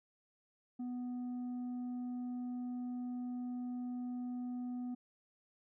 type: tone with tanh clipping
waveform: sine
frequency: 247.1 Hz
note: B3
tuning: 1 cent sharp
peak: -39 dBFS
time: 0.79-4.95 s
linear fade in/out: 10 ms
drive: 4 dB
effects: none